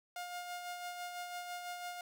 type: tone with tremolo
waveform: sawtooth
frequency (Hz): 710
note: F5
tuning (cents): +28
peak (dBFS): -36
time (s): 0.16-2.01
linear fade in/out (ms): 2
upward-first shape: sine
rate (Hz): 6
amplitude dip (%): 40
effects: none